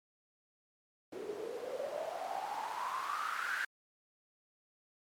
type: noise with band-pass filter sweep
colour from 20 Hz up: white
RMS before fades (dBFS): -39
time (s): 1.12-3.65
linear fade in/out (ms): 5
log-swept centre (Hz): 370 to 1600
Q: 8.8
effects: MP3 96 kbps